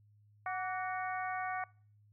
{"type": "harmonic tone with a mistuned harmonic", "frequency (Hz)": 370, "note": "F#4", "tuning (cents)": 0, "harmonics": [2, 3, 4, 5, 6], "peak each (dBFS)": [-37, -41, -43, -45, -47], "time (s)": [0.46, 1.64], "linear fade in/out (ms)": 2, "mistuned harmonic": 3, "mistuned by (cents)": 59, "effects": ["noise-tail reverb RT60 0.5 s tail -25 dB re dry", "added 104 Hz sine -62 dBFS peak until 2.12 s"]}